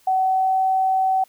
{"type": "tone with pitch glide", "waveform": "sine", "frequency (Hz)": [755, 759.8], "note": ["F#5", "F#5"], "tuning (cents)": [35, 46], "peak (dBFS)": -16, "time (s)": [0.07, 1.24], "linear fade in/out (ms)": 5, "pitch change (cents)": 11, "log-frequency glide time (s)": [0.18, 0.6], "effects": ["white hiss -57 dBFS RMS until 1.28 s"]}